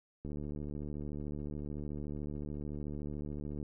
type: click train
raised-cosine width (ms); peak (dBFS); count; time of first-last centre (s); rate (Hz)
3; -29; 250; 0.25-3.629; 73.7
effects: none